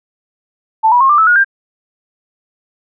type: tone with pitch steps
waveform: sine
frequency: 883 / 974.1 / 1074.6 / 1185.5 / 1307.8 / 1442.7 / 1591.6 Hz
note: A5 / B5 / C6 / D6 / E6 / F#6 / G6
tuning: +6 / -24 / +46 / +16 / -14 / -44 / +26 cents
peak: -6 dBFS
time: 0.83-1.446 s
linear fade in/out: 20 ms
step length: 88 ms
effects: none